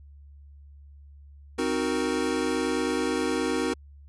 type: chord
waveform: square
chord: C half-diminished seventh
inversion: none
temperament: equal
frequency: 261.6 / 311.1 / 370 / 466.2 Hz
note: C4 / Eb4 / Gb4 / Bb4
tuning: 0 / 0 / 0 / 0 cents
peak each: -31 dBFS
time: 1.58-3.74 s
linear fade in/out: 10 ms
effects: added 71 Hz sine -46 dBFS peak until 4.08 s + resampled to 24000 Hz